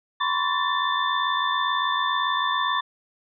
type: tone cluster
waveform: sine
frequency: 983 / 1041 / 1128 / 1769 / 3544 Hz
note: B5 / C6 / C#6 / A6 / A7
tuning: -8 / -9 / +30 / +9 / +12 cents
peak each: -30 / -27 / -26 / -28 / -29 dBFS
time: 0.2-2.81 s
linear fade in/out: 10 ms
effects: none